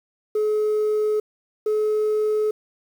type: tone pair in turn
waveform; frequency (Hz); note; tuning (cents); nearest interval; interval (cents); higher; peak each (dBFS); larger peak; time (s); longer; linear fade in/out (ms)
sine; 426.1 / 427.6; G#4 / A4; +44 / -49; unison; 7; second; -16; neither; 0.35-1.2 / 1.66-2.51; neither; 5
effects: tanh soft clip ceiling -17 dBFS + 8-bit